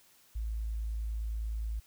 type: tone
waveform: sine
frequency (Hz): 54.8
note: A1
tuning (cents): -6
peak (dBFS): -32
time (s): 0.35-1.8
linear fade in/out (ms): 10
effects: white hiss -63 dBFS RMS until 1.86 s